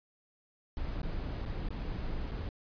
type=noise with dropouts; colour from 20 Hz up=brown; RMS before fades=-36 dBFS; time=0.77-2.49 s; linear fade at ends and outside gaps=1 ms; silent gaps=1.017-1.03 / 1.453-1.46 / 1.687-1.705 / 2.313-2.317 s; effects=resampled to 11025 Hz